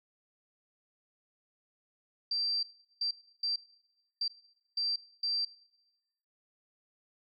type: tone bursts at uneven times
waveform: sine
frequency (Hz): 4699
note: D8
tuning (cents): 0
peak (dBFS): -29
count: 6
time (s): 2.31-2.63 / 3.01-3.11 / 3.43-3.56 / 4.21-4.28 / 4.77-4.96 / 5.23-5.45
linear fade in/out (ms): 5
effects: noise-tail reverb RT60 1.0 s tail -21 dB re dry